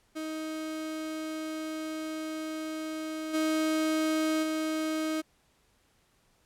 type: tone with level steps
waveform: 35% pulse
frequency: 314.2 Hz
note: D#4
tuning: 17 cents sharp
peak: -32 / -24 / -27 dBFS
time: 0.15-5.22 s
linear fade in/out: 20 ms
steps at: 3.33 / 4.42 s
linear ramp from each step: 20 ms
effects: pink hiss -68 dBFS RMS until 6.45 s + low-pass 12000 Hz 12 dB/octave